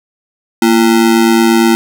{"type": "ring-modulated tone", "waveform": "square", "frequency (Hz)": 285, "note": "C#4", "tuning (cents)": 48, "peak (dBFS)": -4, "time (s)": [0.62, 1.75], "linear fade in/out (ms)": 0, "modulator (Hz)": 54.2, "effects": []}